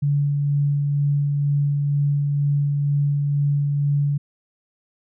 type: tone with tremolo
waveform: sine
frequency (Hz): 143.5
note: D3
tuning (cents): -40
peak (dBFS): -16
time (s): 0.02-4.18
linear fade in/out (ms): 10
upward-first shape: sine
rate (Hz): 2.1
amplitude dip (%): 25
effects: none